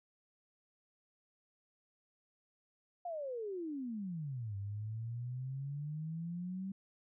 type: exponential two-way sweep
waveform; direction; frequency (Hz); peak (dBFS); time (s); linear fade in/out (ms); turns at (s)
sine; down then up; 721 to 98 to 195.4; -38; 3.05-6.72; 5; 4.56
effects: none